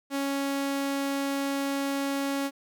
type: tone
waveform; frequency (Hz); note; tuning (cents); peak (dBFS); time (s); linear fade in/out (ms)
sawtooth; 277.2; C#4; 0; -23; 0.1-2.51; 50
effects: none